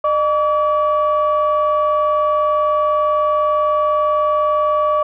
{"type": "tone pair together", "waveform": "sine", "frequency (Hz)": [606, 1144], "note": ["D#5", "D6"], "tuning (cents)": [-46, -46], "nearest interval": "major seventh", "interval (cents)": 1100, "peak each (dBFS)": -15, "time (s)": [0.04, 5.03], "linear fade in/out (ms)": 5, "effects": ["tanh soft clip ceiling -7 dBFS"]}